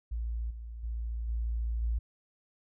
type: tone with level steps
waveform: sine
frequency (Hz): 57.1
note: A#1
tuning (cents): -35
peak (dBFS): -31 / -39 / -32 / -29 / -27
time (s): 0.11-1.99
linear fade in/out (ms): 10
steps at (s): 0.5 / 0.83 / 1.28 / 1.82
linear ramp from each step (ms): 10
effects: none